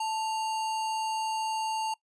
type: tone with sample-and-hold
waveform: sine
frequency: 882 Hz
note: A5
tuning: 4 cents sharp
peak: -28 dBFS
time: 0-1.94 s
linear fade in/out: 5 ms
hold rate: 3675 Hz
effects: noise-tail reverb RT60 0.1 s tail -21 dB re dry + resampled to 22050 Hz